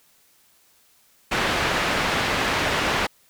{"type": "low-pass noise", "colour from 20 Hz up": "white", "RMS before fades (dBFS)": -23, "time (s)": [1.31, 3.07], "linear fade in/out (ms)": 10, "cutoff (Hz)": 2300, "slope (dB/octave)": 12, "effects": ["white hiss -59 dBFS RMS until 3.29 s"]}